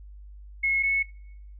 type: tone pair in turn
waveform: sine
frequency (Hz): 2176 / 2200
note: C#7 / C#7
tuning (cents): -33 / -14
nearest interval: unison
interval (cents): 19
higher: second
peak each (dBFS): -21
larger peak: neither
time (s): 0.63-0.83 / 0.83-1.03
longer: neither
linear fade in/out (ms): 10
effects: noise-tail reverb RT60 0.8 s tail -26 dB re dry + added 50 Hz sine -42 dBFS peak until 1.59 s